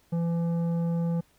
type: tone with tanh clipping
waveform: sine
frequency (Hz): 168.7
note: E3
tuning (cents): +40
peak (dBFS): -26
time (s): 0.12-1.21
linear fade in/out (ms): 10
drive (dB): 10
effects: pink hiss -64 dBFS RMS until 1.38 s